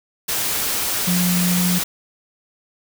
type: tone in noise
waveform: sine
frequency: 178.7 Hz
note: F3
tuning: 40 cents sharp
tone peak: -17 dBFS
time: 1.07-1.79 s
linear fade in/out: 10 ms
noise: white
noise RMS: -22 dBFS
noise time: 0.28-1.84 s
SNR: +2 dB
effects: none